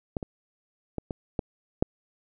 clicks, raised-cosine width 2 ms, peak -15 / -20 / -17 / -18 / -13 / -7 dBFS, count 6, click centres 0.168 / 0.228 / 0.983 / 1.108 / 1.392 / 1.825 s, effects none

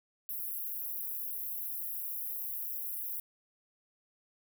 white high-pass noise, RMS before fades -38 dBFS, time 0.29-3.2 s, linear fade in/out 2 ms, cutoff 11000 Hz, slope 96 dB/octave, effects none

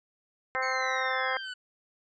harmonic tone, 260.3 Hz, C4, 9 cents flat, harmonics 2 / 3 / 4 / 5 / 6 / 7 / 8, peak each -35 / -35 / -35 / -35 / -35 / -35 / -35 dBFS, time 0.55-1.37 s, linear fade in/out 0 ms
25% pulse exponential sweep, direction down, 2217 to 1480 Hz, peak -32 dBFS, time 0.62-1.54 s, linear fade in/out 10 ms
effects resampled to 16000 Hz

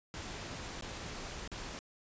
pink noise with dropouts, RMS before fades -43 dBFS, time 0.14-1.79 s, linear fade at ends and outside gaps 0 ms, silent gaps 0.81-0.823 / 1.476-1.517 s, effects resampled to 16000 Hz

